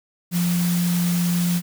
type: tone in noise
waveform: sine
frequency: 174.8 Hz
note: F3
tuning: 2 cents sharp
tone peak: -18 dBFS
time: 0.31-1.62 s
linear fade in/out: 50 ms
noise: white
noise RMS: -30 dBFS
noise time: 0.31-1.62 s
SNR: +9 dB
effects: none